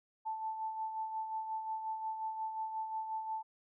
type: tone with tremolo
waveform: sine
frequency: 880 Hz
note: A5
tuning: in tune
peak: -34 dBFS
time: 0.25-3.43 s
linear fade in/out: 20 ms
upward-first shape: sine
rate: 5.6 Hz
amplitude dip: 50%
effects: none